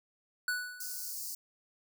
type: tone with exponential decay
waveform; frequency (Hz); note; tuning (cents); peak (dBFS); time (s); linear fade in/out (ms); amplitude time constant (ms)
square; 1480; F#6; 0; -29; 0.48-1.13; 2; 140
type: high-pass noise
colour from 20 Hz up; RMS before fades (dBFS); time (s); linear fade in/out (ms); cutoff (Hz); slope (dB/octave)
white; -40; 0.8-1.35; 5; 4400; 96
effects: none